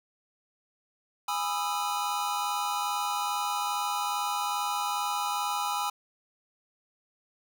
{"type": "chord", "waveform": "square", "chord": "E major seventh", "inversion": "first", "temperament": "just", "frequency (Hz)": [824.1, 988.9, 1236.1, 1318.5], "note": ["G#5", "B5", "D#6", "E6"], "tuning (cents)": [-14, 2, -12, 0], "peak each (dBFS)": [-33, -34, -36, -36], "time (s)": [1.28, 5.9], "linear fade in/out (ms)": 5, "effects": []}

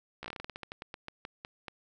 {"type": "slowing click train", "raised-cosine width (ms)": 0.3, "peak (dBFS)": -24, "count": 19, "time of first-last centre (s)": [0.23, 1.682], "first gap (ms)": 14, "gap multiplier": 1.18, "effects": []}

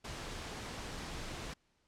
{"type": "noise", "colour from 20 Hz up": "pink", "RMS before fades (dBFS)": -43, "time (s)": [0.04, 1.54], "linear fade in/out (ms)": 10, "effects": ["pink hiss -75 dBFS RMS until 1.87 s", "low-pass 7000 Hz 12 dB/octave"]}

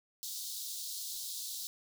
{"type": "high-pass noise", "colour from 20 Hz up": "pink", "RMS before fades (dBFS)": -41, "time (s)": [0.23, 1.67], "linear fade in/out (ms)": 0, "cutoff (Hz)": 3700, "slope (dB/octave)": 48, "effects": []}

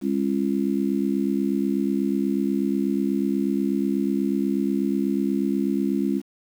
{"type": "harmonic tone", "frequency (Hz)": 68.2, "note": "C#2", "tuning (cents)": -28, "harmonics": [3, 4, 5], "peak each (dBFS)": [-24, -24, -27], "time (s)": [0.01, 6.22], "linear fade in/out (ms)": 50, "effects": ["8-bit"]}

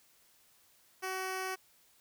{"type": "tone", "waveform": "10% pulse", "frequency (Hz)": 376.4, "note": "F#4", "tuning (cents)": 30, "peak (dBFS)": -27, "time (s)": [1.02, 1.56], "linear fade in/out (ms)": 20, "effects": ["white hiss -66 dBFS RMS until 2 s"]}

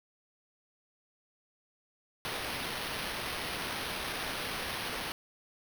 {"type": "noise with sample-and-hold", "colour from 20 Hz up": "violet", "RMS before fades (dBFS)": -37, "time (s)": [2.25, 5.12], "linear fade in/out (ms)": 0, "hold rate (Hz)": 7350, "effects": []}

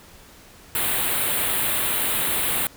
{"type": "band-stop noise", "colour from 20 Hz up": "white", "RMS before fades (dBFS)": -23, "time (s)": [0.75, 2.67], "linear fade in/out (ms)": 2, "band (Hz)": [3900, 8400], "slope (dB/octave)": 48, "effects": ["pink hiss -48 dBFS RMS until 2.76 s"]}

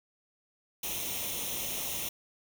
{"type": "noise with comb filter", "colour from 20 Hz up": "white", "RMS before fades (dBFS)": -35, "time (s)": [0.83, 2.09], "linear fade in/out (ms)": 5, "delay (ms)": 0.32, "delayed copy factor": 0.7, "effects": []}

